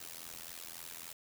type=noise with amplitude modulation; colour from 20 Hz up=white; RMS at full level=-43 dBFS; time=0-1.13 s; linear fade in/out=5 ms; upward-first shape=sine; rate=83.6 Hz; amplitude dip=100%; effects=none